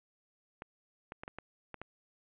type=clicks; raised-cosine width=0.5 ms; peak=-27 dBFS; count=7; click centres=0.621 / 1.121 / 1.235 / 1.279 / 1.386 / 1.743 / 1.816 s; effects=resampled to 8000 Hz + 10-bit